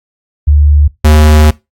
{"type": "tone pair in turn", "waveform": ["sine", "square"], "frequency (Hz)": [73.42, 76.35], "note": ["D2", "D#2"], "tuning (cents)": [0, -32], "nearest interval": "minor second", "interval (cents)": 68, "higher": "second", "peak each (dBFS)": -3, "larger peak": "neither", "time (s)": [[0.47, 0.88], [1.04, 1.51]], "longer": "second", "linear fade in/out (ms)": 10, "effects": ["noise-tail reverb RT60 0.2 s tail -20 dB re dry", "AAC 64 kbps"]}